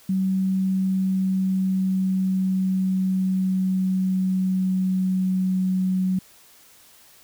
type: tone with pitch glide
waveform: sine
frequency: 189.7 to 186.44 Hz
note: F#3 to F#3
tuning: +43 to +13 cents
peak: -19 dBFS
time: 0.09-6.19 s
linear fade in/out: 5 ms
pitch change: -30 cents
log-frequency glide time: 0.62-5.62 s
effects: white hiss -52 dBFS RMS until 7.23 s